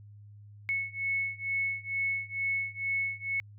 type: beating tone pair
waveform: sine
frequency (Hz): 2200 / 2202.2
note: C#7 / C#7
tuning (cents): -14 / -12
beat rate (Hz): 2.2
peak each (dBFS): -33 / -32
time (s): 0.69-3.4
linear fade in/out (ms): 0
effects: added 103 Hz sine -48 dBFS peak until 3.58 s